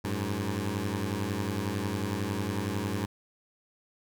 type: beating tone pair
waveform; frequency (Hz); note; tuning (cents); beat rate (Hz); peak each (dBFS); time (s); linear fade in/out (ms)
15% pulse; 94.7 / 105.7; F#2 / G#2; +41 / +31; 11; -26; 0.04-3.06; 10
effects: none